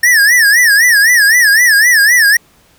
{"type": "tone with vibrato", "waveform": "square", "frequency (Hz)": 1794, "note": "A6", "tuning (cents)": 33, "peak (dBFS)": -6, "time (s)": [0.03, 2.37], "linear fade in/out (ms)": 5, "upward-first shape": "sine", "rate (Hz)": 3.9, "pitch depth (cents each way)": 180, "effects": ["pink hiss -49 dBFS RMS until 2.78 s"]}